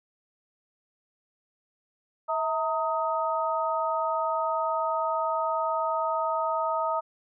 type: tone cluster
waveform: sine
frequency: 647 / 918 / 1257 Hz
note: E5 / A#5 / D#6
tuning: -32 / -27 / +17 cents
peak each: -29 dBFS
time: 2.28-7.01 s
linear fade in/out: 20 ms
effects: none